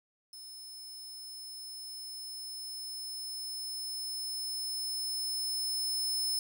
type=tone with level ramp; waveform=sawtooth; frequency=5230 Hz; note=E8; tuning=15 cents flat; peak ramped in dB=-43 to -27 dBFS; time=0.33-6.39 s; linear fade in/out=2 ms; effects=11-bit